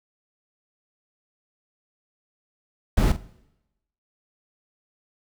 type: noise with echo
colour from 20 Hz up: brown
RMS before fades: -18 dBFS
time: 2.97-3.12 s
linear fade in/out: 5 ms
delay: 46 ms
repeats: 1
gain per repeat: -13 dB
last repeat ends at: 3.166 s
effects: noise-tail reverb RT60 0.9 s tail -20 dB re dry